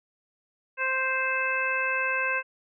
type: harmonic tone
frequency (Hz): 523.3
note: C5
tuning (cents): 0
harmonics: 1 / 2 / 3 / 4 / 5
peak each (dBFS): -34 / -32 / -28 / -34 / -29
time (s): 0.77-2.43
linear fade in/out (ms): 50
effects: none